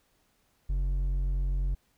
sine tone with hard clipping, 45.88 Hz, F#1, 14 cents flat, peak -27 dBFS, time 0.69-1.75 s, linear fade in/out 10 ms, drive 5 dB, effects pink hiss -70 dBFS RMS until 1.97 s

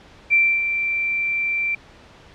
sine tone with ADSR envelope, 2349 Hz, D7, in tune, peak -11 dBFS, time 0.3-1.75 s, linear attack 32 ms, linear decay 280 ms, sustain -8 dB, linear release 4 ms, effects pink hiss -47 dBFS RMS until 2.34 s + low-pass 4000 Hz 12 dB/octave

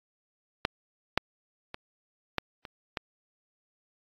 clicks, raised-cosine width 0.3 ms, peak -8 / -6 / -21 / -10 / -24 / -15 dBFS, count 6, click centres 0.651 / 1.176 / 1.744 / 2.383 / 2.652 / 2.972 s, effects AAC 32 kbps

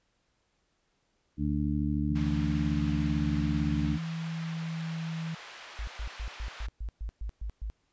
harmonic tone, 73.42 Hz, D2, in tune, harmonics 1 / 2 / 3 / 4, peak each -32 / -32 / -32 / -32 dBFS, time 1.37-3.99 s, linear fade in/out 50 ms
sine tone with pitch glide, 164.81 to 162.82 Hz, E3 to E3, 0 to -21 cents, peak -32 dBFS, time 2.1-5.35 s, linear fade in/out 10 ms, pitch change -21 cents, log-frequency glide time 3.28-5.12 s
white band-pass noise, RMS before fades -47 dBFS, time 2.15-6.67 s, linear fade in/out 10 ms, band 610 to 2800 Hz, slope 12 dB/octave
sine tone bursts, 53 Hz, G#1, 36 cents sharp, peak -32 dBFS, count 10, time 5.79-7.7 s, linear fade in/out 0 ms, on 83 ms, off 120 ms
effects pink hiss -74 dBFS RMS until 7.92 s + resampled to 16000 Hz

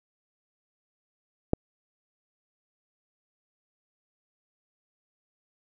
click, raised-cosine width 2 ms, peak -8 dBFS, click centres 1.534 s, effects none

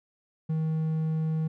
triangle tone, 158.5 Hz, D#3, 32 cents sharp, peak -23 dBFS, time 0.49-1.48 s, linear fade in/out 10 ms, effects none

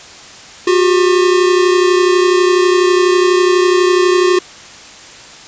square tone pair together, 359.9 / 392 Hz, F#4 / G4, -48 / 0 cents, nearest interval minor second, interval 148 cents, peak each -10 / -16 dBFS, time 0.67-4.39 s, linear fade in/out 5 ms, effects white hiss -35 dBFS RMS until 5.47 s + resampled to 16000 Hz

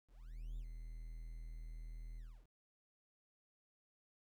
triangle tone with ADSR envelope, 40.37 Hz, E1, 35 cents flat, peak -39 dBFS, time 0.07-2.47 s, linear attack 510 ms, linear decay 68 ms, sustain -5 dB, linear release 290 ms, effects 12-bit

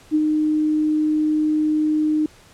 sine tone with ADSR envelope, 306.8 Hz, D#4, 24 cents flat, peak -13 dBFS, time 0.11-2.26 s, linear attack 38 ms, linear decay 46 ms, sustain -3 dB, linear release 3 ms, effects pink hiss -49 dBFS RMS until 2.53 s + low-pass 10000 Hz 12 dB/octave

